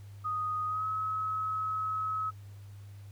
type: tone with pitch glide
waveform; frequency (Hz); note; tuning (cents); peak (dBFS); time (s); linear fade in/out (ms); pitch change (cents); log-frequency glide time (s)
sine; 1244.5 to 1283.2; D#6 to E6; 0 to -47; -30; 0.24-2.31; 20; +53; 0.67-0.86
effects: added 100 Hz sine -45 dBFS peak until 3.11 s + pink hiss -63 dBFS RMS until 3.11 s